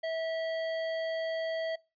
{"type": "tone with hard clipping", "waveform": "sine", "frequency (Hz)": 650, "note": "E5", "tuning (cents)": -24, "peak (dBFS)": -33, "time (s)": [0.03, 1.76], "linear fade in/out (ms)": 10, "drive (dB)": 18, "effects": ["noise-tail reverb RT60 0.3 s tail -25 dB re dry", "resampled to 11025 Hz"]}